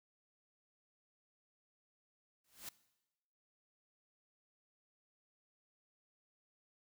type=noise with exponential growth; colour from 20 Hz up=white; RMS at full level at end=-43 dBFS; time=2.44-2.69 s; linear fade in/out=5 ms; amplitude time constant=53 ms; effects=noise-tail reverb RT60 1.0 s tail -19 dB re dry